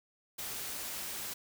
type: noise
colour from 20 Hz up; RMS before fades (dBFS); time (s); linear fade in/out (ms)
white; -40; 0.38-1.34; 10
effects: none